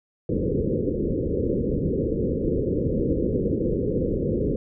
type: low-pass noise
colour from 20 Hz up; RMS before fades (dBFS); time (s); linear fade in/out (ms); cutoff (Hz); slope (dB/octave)
white; -24; 0.29-4.56; 2; 520; 96
effects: none